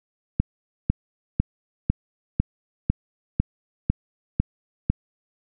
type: click train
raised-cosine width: 5 ms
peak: -6 dBFS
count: 10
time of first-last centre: 0.4-4.9 s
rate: 2 Hz
effects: none